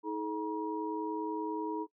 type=tone cluster; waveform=sine; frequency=318.1 / 428.3 / 955 Hz; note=D#4 / A4 / A#5; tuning=+38 / -47 / +42 cents; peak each=-36 / -38 / -37 dBFS; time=0.03-1.87 s; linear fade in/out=50 ms; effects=noise-tail reverb RT60 0.1 s tail -20 dB re dry